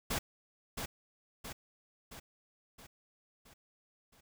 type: noise with echo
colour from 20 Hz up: pink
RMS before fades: -34 dBFS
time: 0.1-0.19 s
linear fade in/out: 10 ms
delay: 670 ms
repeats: 6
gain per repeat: -5 dB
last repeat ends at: 4.21 s
effects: none